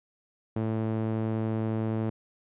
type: tone with band-pass filter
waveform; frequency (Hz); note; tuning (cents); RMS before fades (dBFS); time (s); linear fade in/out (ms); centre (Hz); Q
sawtooth; 110.7; A2; +11; -29; 0.56-2.1; 5; 280; 0.69
effects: resampled to 8000 Hz